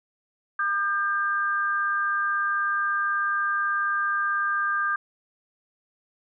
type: tone pair together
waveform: sine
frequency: 1207.4 / 1589 Hz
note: D6 / G6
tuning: +48 / +23 cents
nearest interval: perfect fourth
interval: 475 cents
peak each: -25 dBFS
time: 0.59-4.96 s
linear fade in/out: 5 ms
effects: none